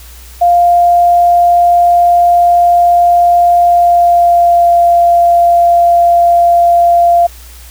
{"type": "tone with pitch glide", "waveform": "sine", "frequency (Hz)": [698.5, 691.3], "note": ["F5", "F5"], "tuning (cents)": [0, -18], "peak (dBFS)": -4, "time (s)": [0.41, 7.27], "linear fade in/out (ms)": 10, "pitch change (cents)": -18, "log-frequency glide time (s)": [3.64, 4.73], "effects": ["added 60 Hz sine -32 dBFS peak until 7.7 s", "white hiss -37 dBFS RMS until 7.7 s"]}